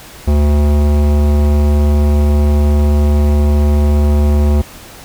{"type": "tone with hard clipping", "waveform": "sine", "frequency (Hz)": 73.42, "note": "D2", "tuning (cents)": 0, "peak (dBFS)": -10, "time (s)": [0.27, 4.62], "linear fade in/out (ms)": 10, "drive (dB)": 17, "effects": ["pink hiss -35 dBFS RMS until 5.04 s"]}